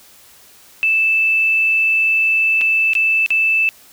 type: tone with dropouts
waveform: sine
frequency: 2637 Hz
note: E7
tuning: in tune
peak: -12 dBFS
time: 0.83-3.69 s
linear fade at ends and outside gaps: 0 ms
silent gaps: 2.611-2.615 / 2.934-2.952 / 3.262-3.305 s
effects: white hiss -46 dBFS RMS until 3.92 s